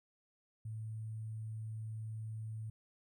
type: tone with sample-and-hold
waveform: sine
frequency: 109.9 Hz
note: A2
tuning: 2 cents flat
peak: -40 dBFS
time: 0.65-2.7 s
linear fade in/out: 5 ms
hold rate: 8820 Hz
effects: none